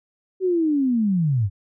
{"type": "linear sweep", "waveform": "sine", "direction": "down", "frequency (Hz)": [383.3, 90.5], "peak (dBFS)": -17, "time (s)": [0.4, 1.5], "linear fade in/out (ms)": 50, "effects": []}